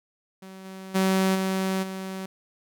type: tone with level steps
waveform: sawtooth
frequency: 190 Hz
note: F#3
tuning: 46 cents sharp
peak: -37 / -34 / -16 / -20 / -28 dBFS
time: 0.42-2.26 s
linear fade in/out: 5 ms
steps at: 0.64 / 0.94 / 1.34 / 1.82 s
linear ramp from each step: 20 ms
effects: none